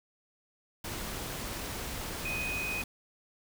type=tone in noise; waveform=sine; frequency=2500 Hz; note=D#7; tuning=8 cents sharp; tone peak=-33 dBFS; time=2.25-2.82 s; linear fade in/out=5 ms; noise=pink; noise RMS=-38 dBFS; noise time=0.84-2.84 s; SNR=+2 dB; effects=none